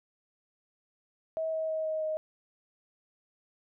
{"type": "tone with pitch steps", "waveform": "sine", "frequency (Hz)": [642, 637.6, 633.2, 628.8, 624.4], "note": ["E5", "D#5", "D#5", "D#5", "D#5"], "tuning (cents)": [-46, 42, 30, 18, 6], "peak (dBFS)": -29, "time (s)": [1.37, 2.17], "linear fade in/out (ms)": 0, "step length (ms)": 160, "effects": []}